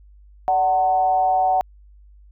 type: tone with frequency modulation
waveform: sine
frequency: 747 Hz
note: F#5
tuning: 16 cents sharp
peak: -15 dBFS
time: 0.48-1.61 s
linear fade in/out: 0 ms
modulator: 162 Hz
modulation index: 0.54
effects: added 50 Hz sine -45 dBFS peak until 2.31 s